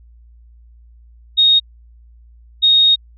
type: tone pair in turn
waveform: sine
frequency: 3729 / 3729 Hz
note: A#7 / A#7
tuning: 0 / 0 cents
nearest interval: unison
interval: 0 cents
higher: neither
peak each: -8 dBFS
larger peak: neither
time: 1.37-1.6 / 2.62-2.96 s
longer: second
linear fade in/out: 20 ms
effects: added 58 Hz sine -42 dBFS peak until 3.17 s